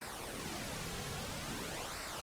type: noise with flanger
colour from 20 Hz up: pink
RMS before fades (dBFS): -42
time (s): 0.01-2.21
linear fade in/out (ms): 10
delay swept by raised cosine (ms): 0.3 to 3.4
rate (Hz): 0.5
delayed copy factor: -0.55
effects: low-pass 11000 Hz 12 dB/octave + Opus 32 kbps